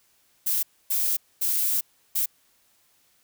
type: noise bursts at uneven times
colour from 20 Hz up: violet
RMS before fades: -24 dBFS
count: 4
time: 0.46-0.63 / 0.9-1.17 / 1.41-1.81 / 2.15-2.26 s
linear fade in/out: 10 ms
effects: white hiss -64 dBFS RMS until 3.23 s